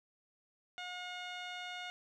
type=tone with low-pass filter; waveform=15% pulse; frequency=720 Hz; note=F#5; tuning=47 cents flat; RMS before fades=-44 dBFS; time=0.78-1.9 s; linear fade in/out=0 ms; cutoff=4100 Hz; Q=2.3; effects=none